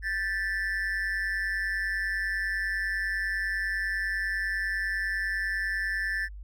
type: tone with amplitude modulation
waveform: triangle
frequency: 1760 Hz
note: A6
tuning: in tune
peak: -22 dBFS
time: 0.02-6.29 s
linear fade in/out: 50 ms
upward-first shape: sine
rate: 190 Hz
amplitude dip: 80%
effects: added 50 Hz sine -39 dBFS peak until 6.43 s